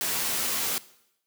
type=noise with comb filter; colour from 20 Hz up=white; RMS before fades=-28 dBFS; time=0.01-0.78 s; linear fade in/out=0 ms; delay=13 ms; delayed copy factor=+0.55; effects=noise-tail reverb RT60 0.8 s tail -19 dB re dry + high-pass 100 Hz 12 dB/octave